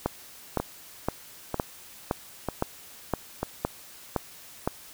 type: two click trains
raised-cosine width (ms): 1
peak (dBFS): -13 / -10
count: 4 / 10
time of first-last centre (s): 0.6-3.43 / 0.06-4.675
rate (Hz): 1.06 / 1.95
effects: white hiss -48 dBFS RMS until 4.93 s